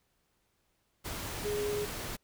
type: tone in noise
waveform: sine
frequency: 415.3 Hz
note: G#4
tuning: in tune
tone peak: -31 dBFS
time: 1.44-1.86 s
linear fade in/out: 20 ms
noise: pink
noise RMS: -39 dBFS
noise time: 1.04-2.17 s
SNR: +5 dB
effects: pink hiss -75 dBFS RMS until 2.23 s